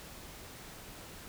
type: silence
effects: pink hiss -49 dBFS RMS until 1.28 s